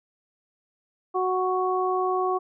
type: harmonic tone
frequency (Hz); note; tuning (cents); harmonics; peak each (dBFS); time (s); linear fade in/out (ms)
370; F#4; 0; 1 / 2 / 3; -25 / -27 / -27; 1.14-2.39; 20
effects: none